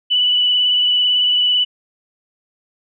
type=tone with vibrato; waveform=sine; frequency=2968 Hz; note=F#7; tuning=5 cents sharp; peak=-12 dBFS; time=0.1-1.65 s; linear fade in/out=20 ms; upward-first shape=sine; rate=18 Hz; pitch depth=17 cents each way; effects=none